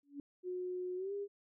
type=tone with exponential growth; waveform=sine; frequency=284.3 Hz; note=C#4; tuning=44 cents sharp; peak=-38 dBFS; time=0.03-0.2 s; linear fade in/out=2 ms; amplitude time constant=36 ms
type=tone with pitch glide; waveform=sine; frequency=363.4 to 403.2 Hz; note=F#4 to G4; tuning=-31 to +49 cents; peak=-37 dBFS; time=0.43-1.28 s; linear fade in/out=50 ms; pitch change=+180 cents; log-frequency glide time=0.96-1.13 s
effects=none

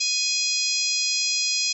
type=harmonic tone; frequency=830.6 Hz; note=G#5; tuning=in tune; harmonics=3 / 4 / 5 / 6 / 7 / 8 / 9; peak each=-29 / -33 / -29 / -25 / -30 / -30 / -35 dBFS; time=0-1.73 s; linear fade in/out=10 ms; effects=none

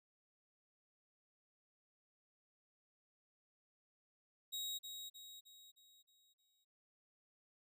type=tone with echo; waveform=sawtooth; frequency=3800 Hz; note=A#7; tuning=33 cents sharp; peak=-38 dBFS; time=4.52-4.79 s; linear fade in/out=20 ms; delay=310 ms; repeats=6; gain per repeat=-6 dB; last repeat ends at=6.65 s; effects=none

